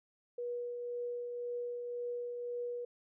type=tone with tremolo; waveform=sine; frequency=483.4 Hz; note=B4; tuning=37 cents flat; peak=-35 dBFS; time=0.38-2.85 s; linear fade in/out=5 ms; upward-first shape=triangle; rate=1.9 Hz; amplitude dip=35%; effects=none